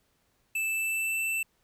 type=tone with pitch glide; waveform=square; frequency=2637 to 2663 Hz; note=E7 to E7; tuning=0 to +17 cents; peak=-28 dBFS; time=0.55-1.43 s; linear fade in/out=5 ms; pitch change=+17 cents; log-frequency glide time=0.66-1.17 s; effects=pink hiss -71 dBFS RMS until 1.63 s